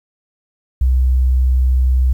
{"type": "tone", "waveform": "sine", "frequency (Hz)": 63.8, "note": "C2", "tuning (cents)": -43, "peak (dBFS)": -10, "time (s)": [0.81, 2.13], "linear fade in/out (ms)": 5, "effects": ["8-bit"]}